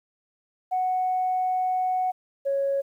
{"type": "tone pair in turn", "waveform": "sine", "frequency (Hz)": [740, 552.6], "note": ["F#5", "C#5"], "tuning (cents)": [0, -6], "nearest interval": "perfect fourth", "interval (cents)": 506, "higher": "first", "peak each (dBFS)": -21, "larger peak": "neither", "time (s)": [[0.71, 2.12], [2.45, 2.82]], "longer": "first", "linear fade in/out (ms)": 20, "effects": ["tanh soft clip ceiling -17 dBFS", "10-bit"]}